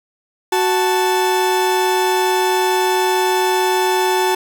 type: tone pair together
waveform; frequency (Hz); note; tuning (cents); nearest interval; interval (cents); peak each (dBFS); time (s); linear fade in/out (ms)
40% pulse; 371.1 / 880; F#4 / A5; +5 / 0; octave + minor third; 1495; -16; 0.52-4.35; 5
effects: none